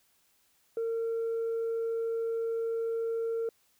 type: tone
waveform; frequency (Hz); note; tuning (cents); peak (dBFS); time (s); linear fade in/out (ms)
sine; 456.8; A#4; -35; -27; 0.77-3.49; 2
effects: tanh soft clip ceiling -27 dBFS + white hiss -69 dBFS RMS until 3.79 s